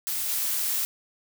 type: noise with level steps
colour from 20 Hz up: blue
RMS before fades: -29 / -27 dBFS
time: 0.07-0.85 s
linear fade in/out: 0 ms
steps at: 0.29 s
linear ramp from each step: 2 ms
effects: none